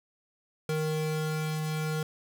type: tone pair together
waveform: square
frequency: 155.58 / 466.2 Hz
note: D#3 / A#4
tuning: 0 / 0 cents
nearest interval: octave + perfect fifth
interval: 1900 cents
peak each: -30 / -35 dBFS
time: 0.69-2.03 s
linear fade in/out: 2 ms
effects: none